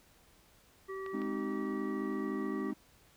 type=harmonic tone; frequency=384.9 Hz; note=G4; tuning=32 cents flat; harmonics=1 / 3 / 5; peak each=-39 / -45 / -49 dBFS; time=0.88-2.72 s; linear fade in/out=20 ms
type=clicks; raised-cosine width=0.3 ms; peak=-33 dBFS; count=2; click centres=1.063 / 1.218 s
type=chord; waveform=triangle; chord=Ab major; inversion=none; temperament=equal; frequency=207.7 / 261.6 / 311.1 Hz; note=Ab3 / C4 / Eb4; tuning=0 / 0 / 0 cents; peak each=-37 / -37 / -37 dBFS; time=1.13-2.74 s; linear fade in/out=10 ms
effects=pink hiss -64 dBFS RMS until 3.16 s